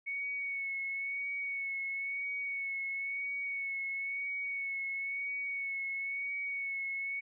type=tone with vibrato; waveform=sine; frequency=2217 Hz; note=C#7; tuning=in tune; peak=-34 dBFS; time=0.06-7.21 s; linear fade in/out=20 ms; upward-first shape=sine; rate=0.99 Hz; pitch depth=26 cents each way; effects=none